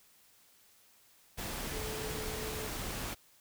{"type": "tone in noise", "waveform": "sine", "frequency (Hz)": 433.7, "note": "A4", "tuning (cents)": -25, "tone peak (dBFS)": -42, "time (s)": [1.72, 2.68], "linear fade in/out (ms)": 20, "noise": "pink", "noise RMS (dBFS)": -39, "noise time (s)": [1.37, 3.15], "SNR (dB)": -6, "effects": ["white hiss -64 dBFS RMS until 3.4 s"]}